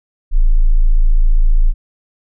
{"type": "tone", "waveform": "sine", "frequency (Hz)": 27.51, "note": "A0", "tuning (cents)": 1, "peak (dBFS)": -6, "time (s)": [0.31, 1.74], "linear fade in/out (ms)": 50, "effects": []}